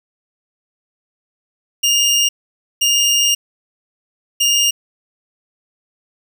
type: tone bursts at uneven times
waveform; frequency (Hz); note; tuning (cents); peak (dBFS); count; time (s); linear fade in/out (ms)
25% pulse; 2828; F7; +21; -8; 3; 1.83-2.29 / 2.81-3.35 / 4.4-4.71; 10
effects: none